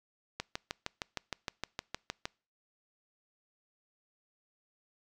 click train, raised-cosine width 0.2 ms, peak -17 dBFS, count 13, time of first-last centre 0.4-2.255 s, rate 6.47 Hz, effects noise-tail reverb RT60 0.4 s tail -26 dB re dry

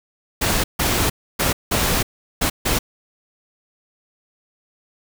pink noise bursts at uneven times, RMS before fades -19 dBFS, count 6, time 0.41-0.64 / 0.79-1.1 / 1.39-1.53 / 1.71-2.03 / 2.41-2.5 / 2.65-2.79 s, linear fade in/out 10 ms, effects none

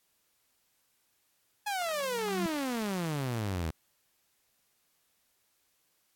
sawtooth exponential sweep, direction down, 851 to 76.5 Hz, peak -27 dBFS, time 1.66-3.71 s, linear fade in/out 10 ms
sine tone with exponential growth, 190.7 Hz, G3, 47 cents flat, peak -28 dBFS, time 1.81-2.46 s, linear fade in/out 0 ms, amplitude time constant 140 ms
effects white hiss -73 dBFS RMS until 6.15 s + AAC 64 kbps

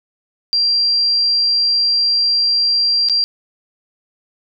sine tone with dropouts, 4739 Hz, D8, 15 cents sharp, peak -12 dBFS, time 0.53-3.24 s, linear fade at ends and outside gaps 0 ms, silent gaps 3.087-3.097 s, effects none

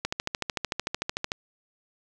click train, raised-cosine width 0.2 ms, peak -10 dBFS, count 18, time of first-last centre 0.05-1.319 s, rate 13.4 Hz, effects none

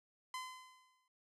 sawtooth tone with exponential decay, 1024 Hz, C6, 38 cents flat, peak -36 dBFS, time 0.34-1.08 s, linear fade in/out 2 ms, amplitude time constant 160 ms, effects low-pass 10000 Hz 12 dB/octave

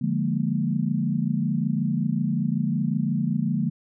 sine chord, Bb dominant seventh, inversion first, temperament equal, 146.83 / 174.61 / 207.7 / 233.1 Hz, D3 / F3 / Ab3 / Bb3, 0 / 0 / 0 / 0 cents, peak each -27 dBFS, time 0.01-3.7 s, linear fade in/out 10 ms, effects none

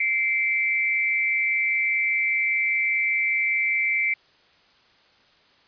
sine tone pair together, 2093 / 2318 Hz, C7 / D7, 0 / -23 cents, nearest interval major second, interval 177 cents, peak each -23 dBFS, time 0-4.14 s, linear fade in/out 5 ms, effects white hiss -58 dBFS RMS until 5.67 s + resampled to 11025 Hz

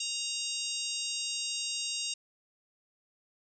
harmonic tone with a mistuned harmonic, 932.3 Hz, A#5, in tune, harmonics 3 / 4 / 5 / 6 / 7 / 8 / 9, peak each -38 / -39 / -40 / -41 / -41 / -42 / -43 dBFS, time 0-2.14 s, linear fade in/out 5 ms, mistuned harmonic 5, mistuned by +37 cents, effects none

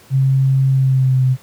sine tone with pitch glide, 134 to 129.36 Hz, C3 to C3, +42 to -19 cents, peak -10 dBFS, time 0.1-1.37 s, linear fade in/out 50 ms, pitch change -61 cents, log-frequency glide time 0.69-1.24 s, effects pink hiss -46 dBFS RMS until 1.42 s + high-pass 80 Hz 12 dB/octave

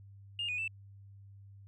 sine tone with pitch steps, 2826 / 2476 / 2654 Hz, F7 / D#7 / E7, +20 / -9 / +11 cents, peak -32 dBFS, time 0.39-0.678 s, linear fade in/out 2 ms, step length 96 ms, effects tanh soft clip ceiling -29 dBFS + added 99 Hz sine -51 dBFS peak until 1.67 s

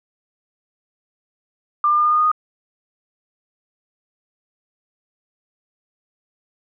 sine tone with pitch steps, 1192 / 1199.6 / 1207.2 / 1214.9 / 1222.7 / 1230.5 / 1238.3 Hz, D6 / D6 / D6 / D#6 / D#6 / D#6 / D#6, +25 / +36 / +47 / -42 / -31 / -20 / -9 cents, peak -13 dBFS, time 1.84-2.316 s, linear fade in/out 2 ms, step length 68 ms, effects none

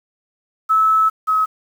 sine tone pair in turn, 1302 / 1279.6 Hz, E6 / D#6, -22 / +48 cents, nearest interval unison, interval 30 cents, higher first, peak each -11 / -13 dBFS, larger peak first, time 0.69-1.1 / 1.27-1.46 s, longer first, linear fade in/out 20 ms, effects 7-bit

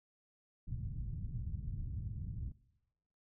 white low-pass noise, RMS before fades -41 dBFS, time 0.67-2.52 s, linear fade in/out 5 ms, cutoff 130 Hz, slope 24 dB/octave, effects noise-tail reverb RT60 0.9 s tail -20 dB re dry

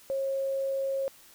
sine tone, 542 Hz, C#5, 39 cents flat, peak -27 dBFS, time 0.1-1.08 s, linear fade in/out 0 ms, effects white hiss -55 dBFS RMS until 1.34 s

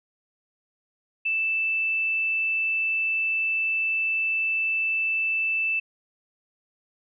sine tone, 2644 Hz, E7, 5 cents sharp, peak -22 dBFS, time 1.25-5.8 s, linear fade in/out 10 ms, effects none

